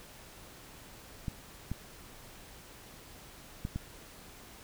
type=clicks; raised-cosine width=5 ms; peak=-22 dBFS; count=4; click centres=1.282 / 1.716 / 3.651 / 3.76 s; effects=pink hiss -52 dBFS RMS until 4.63 s